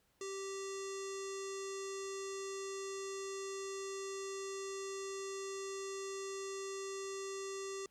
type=tone with low-pass filter; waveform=square; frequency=390 Hz; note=G4; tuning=9 cents flat; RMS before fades=-43 dBFS; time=0.21-7.86 s; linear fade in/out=2 ms; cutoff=7000 Hz; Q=4.8; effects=pink hiss -75 dBFS RMS until 7.9 s